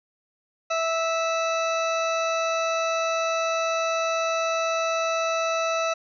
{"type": "harmonic tone with a mistuned harmonic", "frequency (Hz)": 656, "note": "E5", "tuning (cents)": -9, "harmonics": [1, 2, 3, 4, 6, 7, 8, 9, 10], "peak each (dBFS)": [-25, -27, -40, -31, -36, -48, -49, -38, -51], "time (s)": [0.7, 5.94], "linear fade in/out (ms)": 10, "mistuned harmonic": 7, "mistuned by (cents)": -19, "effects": []}